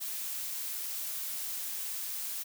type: noise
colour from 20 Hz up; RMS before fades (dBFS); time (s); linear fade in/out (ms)
blue; -37; 0-2.44; 20
effects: none